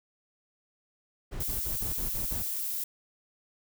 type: noise bursts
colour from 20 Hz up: brown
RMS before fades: -36 dBFS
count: 7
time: 1.31-2.43 s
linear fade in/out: 20 ms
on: 130 ms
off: 35 ms
type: noise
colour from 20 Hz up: violet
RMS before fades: -33 dBFS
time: 1.4-2.84 s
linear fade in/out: 5 ms
effects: none